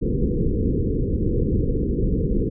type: low-pass noise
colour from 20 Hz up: pink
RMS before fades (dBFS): -21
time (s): 0.01-2.5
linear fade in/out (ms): 20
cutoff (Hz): 490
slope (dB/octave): 96
effects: none